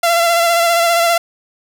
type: tone with vibrato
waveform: sawtooth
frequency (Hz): 680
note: F5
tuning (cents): -46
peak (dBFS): -7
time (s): 0.03-1.18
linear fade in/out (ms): 5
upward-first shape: sine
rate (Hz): 15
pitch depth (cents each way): 29
effects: none